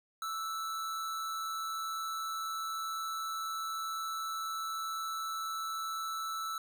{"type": "tone with amplitude modulation", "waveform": "square", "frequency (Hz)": 1317, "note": "E6", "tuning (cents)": -2, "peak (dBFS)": -34, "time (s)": [0.22, 6.58], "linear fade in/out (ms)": 2, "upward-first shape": "sine", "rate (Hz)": 160, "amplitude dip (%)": 40, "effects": []}